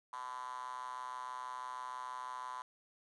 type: tone with high-pass filter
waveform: 5% pulse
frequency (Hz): 126.2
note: B2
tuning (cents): +38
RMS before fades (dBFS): -44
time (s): 0.13-2.62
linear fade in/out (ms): 2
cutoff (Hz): 1000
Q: 8.7
effects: resampled to 22050 Hz + 11-bit